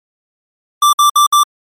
square tone bursts, 1174.7 Hz, D6, in tune, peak -7 dBFS, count 4, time 0.82-1.434 s, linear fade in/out 5 ms, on 110 ms, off 58 ms, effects MP3 64 kbps

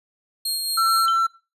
sawtooth tone with tremolo, 4236 Hz, C8, 21 cents sharp, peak -19 dBFS, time 0.45-1.06 s, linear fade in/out 5 ms, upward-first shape sine, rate 4.5 Hz, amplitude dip 30%
triangle tone, 1345 Hz, E6, 34 cents sharp, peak -15 dBFS, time 0.77-1.27 s, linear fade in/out 10 ms
sine tone with exponential decay, 3092 Hz, G7, 24 cents flat, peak -22 dBFS, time 1.08-1.2 s, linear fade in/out 2 ms, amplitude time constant 26 ms
effects noise-tail reverb RT60 0.3 s tail -21 dB re dry + resampled to 32000 Hz

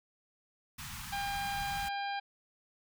pink band-stop noise, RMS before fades -43 dBFS, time 0.78-1.89 s, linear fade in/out 10 ms, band 220 to 880 Hz, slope 48 dB/octave
harmonic tone, 801 Hz, G5, 37 cents sharp, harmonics 1 / 2 / 3 / 4 / 5 / 6, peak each -35 / -41 / -45 / -47 / -49 / -51 dBFS, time 1.12-2.2 s, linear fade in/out 10 ms
effects none

